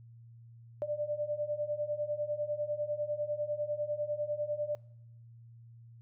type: beating tone pair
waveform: sine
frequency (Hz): 587.3 / 597.3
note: D5 / D5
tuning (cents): 0 / +29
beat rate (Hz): 10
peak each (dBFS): -36 / -34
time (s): 0.82-4.75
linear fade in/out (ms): 0
effects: noise-tail reverb RT60 0.8 s tail -24 dB re dry + added 116 Hz sine -51 dBFS peak until 6.01 s